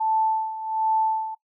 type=tone with tremolo; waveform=sine; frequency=880 Hz; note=A5; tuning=in tune; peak=-18 dBFS; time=0-1.35 s; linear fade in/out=10 ms; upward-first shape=sine; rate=1.3 Hz; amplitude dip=75%; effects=noise-tail reverb RT60 0.1 s tail -18 dB re dry